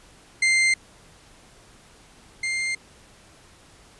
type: tone pair in turn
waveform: 40% pulse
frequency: 2093 / 2105 Hz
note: C7 / C7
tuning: 0 / +10 cents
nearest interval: unison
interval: 10 cents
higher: second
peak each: -16 / -23 dBFS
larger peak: first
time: 0.42-0.74 / 2.43-2.75 s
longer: neither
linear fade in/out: 5 ms
effects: pink hiss -52 dBFS RMS until 3.99 s + resampled to 24000 Hz